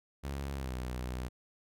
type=tone with pitch glide; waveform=sawtooth; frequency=69.3 to 62.46 Hz; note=C#2 to B1; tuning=0 to +20 cents; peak=-32 dBFS; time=0.23-1.29 s; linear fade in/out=20 ms; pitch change=-180 cents; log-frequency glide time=0.54-0.74 s; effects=none